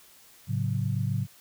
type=tone cluster; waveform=sine; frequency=107.7 / 135.5 / 181.7 Hz; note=A2 / C#3 / F#3; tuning=-37 / -39 / -31 cents; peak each=-28 / -29 / -33 dBFS; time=0.47-1.27 s; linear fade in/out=50 ms; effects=white hiss -55 dBFS RMS until 1.4 s